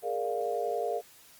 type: chord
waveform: sine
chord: Bb dominant seventh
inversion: third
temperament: equal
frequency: 415.3 / 466.2 / 587.3 / 698.5 Hz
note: Ab4 / Bb4 / D5 / F5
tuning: 0 / 0 / 0 / 0 cents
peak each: -35 / -33 / -36 / -33 dBFS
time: 0.02-1.02 s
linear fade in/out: 50 ms
effects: white hiss -56 dBFS RMS until 1.39 s + Opus 24 kbps